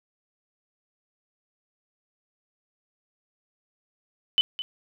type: tone with echo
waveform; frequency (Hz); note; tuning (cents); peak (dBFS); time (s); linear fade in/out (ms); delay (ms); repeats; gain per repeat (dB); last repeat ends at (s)
sine; 3015; F#7; +32; -16; 4.38-4.41; 0; 210; 1; -13; 4.62
effects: none